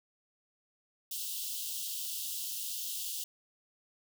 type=high-pass noise; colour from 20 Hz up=white; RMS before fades=-38 dBFS; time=1.11-3.24 s; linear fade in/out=5 ms; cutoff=2800 Hz; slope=96 dB/octave; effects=none